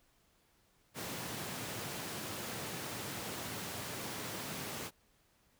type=high-pass noise; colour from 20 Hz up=pink; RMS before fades=-42 dBFS; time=0.94-4.91 s; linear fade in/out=50 ms; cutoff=100 Hz; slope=24 dB/octave; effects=pink hiss -71 dBFS RMS until 5.59 s